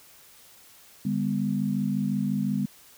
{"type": "chord", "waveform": "sine", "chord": "G major", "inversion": "second", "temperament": "equal with one note detuned", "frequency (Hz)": [146.83, 201.2, 246.9], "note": ["D3", "G3", "B3"], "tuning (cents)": [0, 45, 0], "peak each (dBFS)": [-31, -26, -29], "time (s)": [1.05, 2.66], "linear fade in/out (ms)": 5, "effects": ["white hiss -53 dBFS RMS until 2.97 s"]}